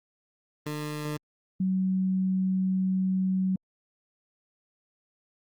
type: tone pair in turn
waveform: 20% pulse / sine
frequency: 150.1 / 187.92 Hz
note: D3 / F#3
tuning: +38 / +27 cents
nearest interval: major third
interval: 389 cents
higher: second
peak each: -25 / -23 dBFS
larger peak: second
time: 0.66-1.17 / 1.6-3.56 s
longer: second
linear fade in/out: 5 ms
effects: Opus 24 kbps